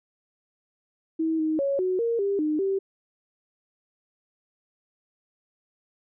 sine tone with pitch steps, 321.6 / 313.5 / 555 / 369.7 / 464.6 / 398.5 / 305.3 / 388.7 Hz, E4 / D#4 / C#5 / F#4 / A#4 / G4 / D#4 / G4, -43 / +13 / +2 / -1 / -6 / +28 / -33 / -15 cents, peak -22 dBFS, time 1.19-2.79 s, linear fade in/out 10 ms, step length 200 ms, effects none

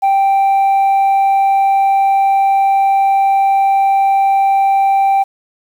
sine tone, 784 Hz, G5, in tune, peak -6 dBFS, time 0.02-5.24 s, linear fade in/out 20 ms, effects tanh soft clip ceiling -8 dBFS + 7-bit

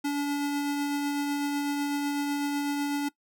square tone with tremolo, 287 Hz, D4, 40 cents flat, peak -26 dBFS, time 0.04-3.09 s, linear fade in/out 10 ms, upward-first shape triangle, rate 8 Hz, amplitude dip 25%, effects noise-tail reverb RT60 0.1 s tail -20 dB re dry

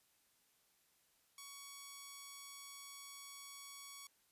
5% pulse tone, 1120 Hz, C#6, 18 cents sharp, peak -39 dBFS, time 1.38-4.07 s, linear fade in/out 2 ms, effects white hiss -75 dBFS RMS until 4.31 s + resampled to 32000 Hz

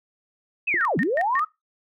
sine linear two-way sweep, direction down then up, 2679 to 143.7 to 1307 Hz, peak -20 dBFS, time 0.67-1.45 s, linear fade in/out 10 ms, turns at 0.98 s
sine tone with exponential decay, 349.2 Hz, F4, in tune, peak -24 dBFS, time 0.74-0.82 s, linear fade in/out 0 ms, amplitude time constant 17 ms
sine tone bursts, 1837 Hz, A#6, 26 cents flat, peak -23 dBFS, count 4, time 0.81-1.394 s, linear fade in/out 0 ms, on 41 ms, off 140 ms
effects noise-tail reverb RT60 0.2 s tail -21 dB re dry

